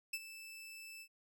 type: tone with ADSR envelope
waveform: sawtooth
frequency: 2637 Hz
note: E7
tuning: in tune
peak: -32 dBFS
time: 0.13-1.08 s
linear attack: 7 ms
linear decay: 46 ms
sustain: -14 dB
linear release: 67 ms
effects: none